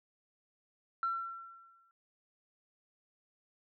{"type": "tone with exponential decay", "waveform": "sine", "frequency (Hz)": 1354, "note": "E6", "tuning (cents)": 46, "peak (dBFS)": -28, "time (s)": [1.03, 1.91], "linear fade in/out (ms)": 1, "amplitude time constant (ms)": 190, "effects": ["tanh soft clip ceiling -25 dBFS"]}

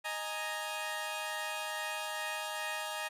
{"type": "chord", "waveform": "15% pulse", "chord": "D# suspended fourth", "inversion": "none", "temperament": "equal", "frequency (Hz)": [622.3, 830.6, 932.3], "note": ["D#5", "G#5", "A#5"], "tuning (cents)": [0, 0, 0], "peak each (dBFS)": -34, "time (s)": [0.04, 3.09], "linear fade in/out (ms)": 20, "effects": ["resampled to 32000 Hz"]}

